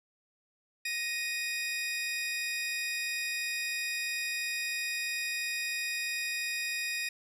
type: tone pair together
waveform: sawtooth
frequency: 1873 / 2483 Hz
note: A#6 / D#7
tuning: +8 / -4 cents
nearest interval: perfect fourth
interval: 488 cents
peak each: -33 / -30 dBFS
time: 0.85-7.09 s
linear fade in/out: 5 ms
effects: low-pass 12000 Hz 12 dB/octave + 11-bit